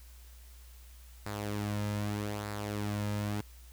sawtooth tone with flanger, 103.83 Hz, G#2, in tune, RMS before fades -35 dBFS, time 1.26-3.41 s, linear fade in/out 0 ms, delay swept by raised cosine 0.32 to 2.72 ms, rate 0.81 Hz, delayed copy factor -0.5, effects added 60 Hz sine -50 dBFS peak until 3.72 s + white hiss -60 dBFS RMS until 3.72 s

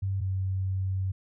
sine tone pair in turn, 96.9 / 94.96 Hz, G2 / F#2, -20 / +45 cents, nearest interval unison, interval 35 cents, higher first, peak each -26 dBFS, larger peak neither, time 0.02-0.21 / 0.21-1.12 s, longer second, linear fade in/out 10 ms, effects none

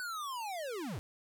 square linear sweep, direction down, 1509 to 79.9 Hz, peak -38 dBFS, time 0-0.99 s, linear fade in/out 0 ms, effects none

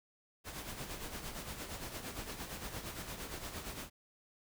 pink noise with tremolo, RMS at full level -42 dBFS, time 0.44-3.9 s, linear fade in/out 50 ms, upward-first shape sine, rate 8.7 Hz, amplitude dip 55%, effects none

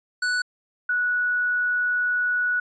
square / sine tone pair in turn, 1480 / 1469.8 Hz, F#6 / F#6, 0 / -12 cents, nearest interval unison, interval 12 cents, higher first, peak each -22 / -20 dBFS, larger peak second, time 0.22-0.42 / 0.89-2.6 s, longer second, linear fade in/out 5 ms, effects resampled to 16000 Hz

